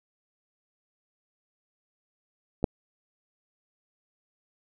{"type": "clicks", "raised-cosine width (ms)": 2, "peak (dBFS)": [-30, -6], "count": 2, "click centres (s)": [2.629, 2.642], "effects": []}